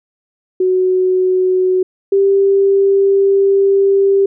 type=tone pair in turn; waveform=sine; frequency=370.4 / 393.5 Hz; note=F#4 / G4; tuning=+2 / +7 cents; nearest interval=minor second; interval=105 cents; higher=second; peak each=-10 / -8 dBFS; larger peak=second; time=0.6-1.83 / 2.12-4.26 s; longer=second; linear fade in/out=5 ms; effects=none